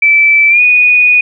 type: tone with pitch glide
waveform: sine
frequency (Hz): 2319 to 2471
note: D7 to D#7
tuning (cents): -22 to -13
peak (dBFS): -4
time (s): 0.02-1.21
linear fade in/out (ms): 5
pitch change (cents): +109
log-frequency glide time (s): 0.49-0.61
effects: none